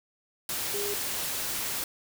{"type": "tone in noise", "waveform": "sine", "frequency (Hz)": 407.3, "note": "G#4", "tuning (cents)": -34, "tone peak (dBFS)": -32, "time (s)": [0.74, 0.94], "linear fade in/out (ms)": 2, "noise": "white", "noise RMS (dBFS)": -32, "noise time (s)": [0.49, 1.84], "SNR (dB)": -3, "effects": []}